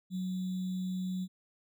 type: tone with sample-and-hold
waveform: sine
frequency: 184.8 Hz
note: F#3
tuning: 2 cents flat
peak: -32 dBFS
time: 0.1-1.28 s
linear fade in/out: 50 ms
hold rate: 3675 Hz
effects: none